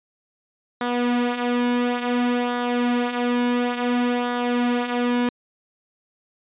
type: tone with flanger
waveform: sawtooth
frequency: 243.6 Hz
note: B3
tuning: 24 cents flat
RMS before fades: -22 dBFS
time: 0.81-5.29 s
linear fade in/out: 2 ms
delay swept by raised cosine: 0.37 to 5.67 ms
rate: 0.57 Hz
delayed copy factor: -0.55
effects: resampled to 8000 Hz